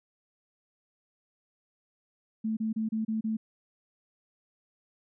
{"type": "tone bursts", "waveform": "sine", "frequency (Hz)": 220, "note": "A3", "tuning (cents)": 0, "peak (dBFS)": -27, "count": 6, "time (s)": [2.44, 3.37], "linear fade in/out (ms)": 10, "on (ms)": 130, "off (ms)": 30, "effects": []}